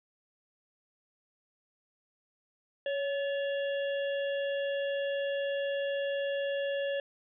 harmonic tone with a mistuned harmonic, 558 Hz, C#5, 11 cents sharp, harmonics 1 / 3 / 5 / 6, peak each -30 / -40 / -44 / -46 dBFS, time 2.86-7 s, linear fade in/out 2 ms, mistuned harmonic 3, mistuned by +50 cents, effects none

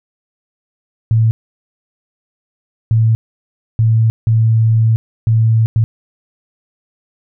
sine tone bursts at uneven times, 112.2 Hz, A2, 34 cents sharp, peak -8 dBFS, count 6, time 1.11-1.31 / 2.91-3.15 / 3.79-4.1 / 4.27-4.96 / 5.27-5.66 / 5.76-5.84 s, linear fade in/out 0 ms, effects none

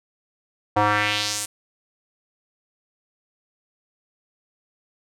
square tone with band-pass filter sweep, 104.5 Hz, G#2, 11 cents sharp, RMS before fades -22 dBFS, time 0.76-1.46 s, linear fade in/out 10 ms, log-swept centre 800 to 9500 Hz, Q 1.9, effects none

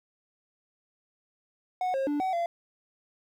triangle tone with pitch steps, 735 / 537 / 292.2 / 754 / 684 Hz, F#5 / C5 / D4 / F#5 / F5, -12 / +45 / -9 / +32 / -36 cents, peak -24 dBFS, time 1.81-2.46 s, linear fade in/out 2 ms, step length 130 ms, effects 11-bit

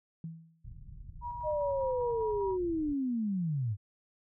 sine tone with exponential decay, 163.4 Hz, E3, 15 cents flat, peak -35 dBFS, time 0.24-0.67 s, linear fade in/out 2 ms, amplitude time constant 93 ms
pink low-pass noise, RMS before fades -47 dBFS, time 0.64-2.94 s, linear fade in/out 10 ms, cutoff 130 Hz, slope 24 dB/octave
sine tone with tremolo, 960 Hz, B5, 49 cents flat, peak -35 dBFS, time 1.21-2.58 s, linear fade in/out 50 ms, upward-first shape square, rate 5 Hz, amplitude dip 30%
sine linear sweep, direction down, 622.3 to 95.3 Hz, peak -29 dBFS, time 1.43-3.77 s, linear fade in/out 50 ms
effects none

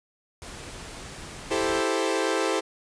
pink noise, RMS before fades -40 dBFS, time 0.42-1.81 s, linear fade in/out 0 ms
sawtooth chord, A minor seventh, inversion second, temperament equal, 329.6 / 392 / 440 / 523.3 Hz, E4 / G4 / A4 / C5, 0 / 0 / 0 / 0 cents, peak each -25 dBFS, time 1.5-2.61 s, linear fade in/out 20 ms
effects resampled to 22050 Hz

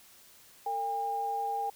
sine tone pair together, 452.8 / 806 Hz, A4 / G5, +50 / +48 cents, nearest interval minor seventh, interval 998 cents, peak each -40 / -30 dBFS, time 0.66-1.7 s, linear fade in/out 5 ms, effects white hiss -57 dBFS RMS until 1.75 s

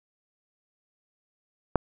click, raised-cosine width 1 ms, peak -6 dBFS, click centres 1.757 s, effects none

